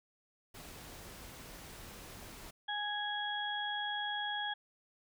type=noise; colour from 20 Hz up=pink; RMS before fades=-50 dBFS; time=0.54-2.51 s; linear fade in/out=10 ms
type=harmonic tone; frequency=830 Hz; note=G#5; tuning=1 cent flat; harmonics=1 / 2 / 4; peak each=-39 / -39 / -39 dBFS; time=2.68-4.54 s; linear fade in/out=10 ms
effects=none